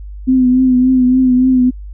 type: tone with vibrato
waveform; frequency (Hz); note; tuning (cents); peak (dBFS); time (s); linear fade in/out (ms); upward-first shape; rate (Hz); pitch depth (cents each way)
sine; 254.9; C4; -45; -7; 0.27-1.71; 20; triangle; 3.5; 45
effects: added 50 Hz sine -26 dBFS peak until 1.93 s